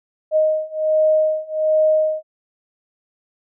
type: beating tone pair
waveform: sine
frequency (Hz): 622 / 623.3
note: D#5 / D#5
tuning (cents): -1 / +3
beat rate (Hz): 1.3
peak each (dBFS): -18 / -17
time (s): 0.31-2.23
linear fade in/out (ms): 50
effects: none